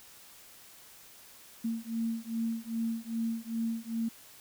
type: beating tone pair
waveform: sine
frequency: 226.5 / 229 Hz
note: A#3 / A#3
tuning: -50 / -31 cents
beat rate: 2.5 Hz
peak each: -34 / -34 dBFS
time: 1.64-4.09 s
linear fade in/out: 10 ms
effects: white hiss -54 dBFS RMS until 4.4 s